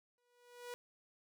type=tone with exponential growth; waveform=sawtooth; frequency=486.4 Hz; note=B4; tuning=26 cents flat; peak=-38 dBFS; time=0.18-0.74 s; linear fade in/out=0 ms; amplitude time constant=120 ms; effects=none